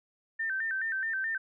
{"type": "tone with vibrato", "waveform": "sine", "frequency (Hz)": 1673, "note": "G#6", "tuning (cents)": 12, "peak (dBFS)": -29, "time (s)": [0.39, 1.38], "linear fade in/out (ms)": 10, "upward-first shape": "square", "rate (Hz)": 4.7, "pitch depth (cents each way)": 130, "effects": []}